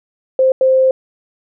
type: tone bursts at uneven times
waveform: sine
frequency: 523.3 Hz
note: C5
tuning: in tune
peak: -8 dBFS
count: 2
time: 0.39-0.52 / 0.61-0.91 s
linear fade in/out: 2 ms
effects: none